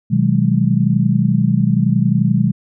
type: chord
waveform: sine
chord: G# minor seventh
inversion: first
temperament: just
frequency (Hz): 124.59 / 155.74 / 186.89 / 207.7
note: B2 / D#3 / F#3 / G#3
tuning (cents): +16 / +2 / +18 / 0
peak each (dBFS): -17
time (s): 0.1-2.52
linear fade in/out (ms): 20
effects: none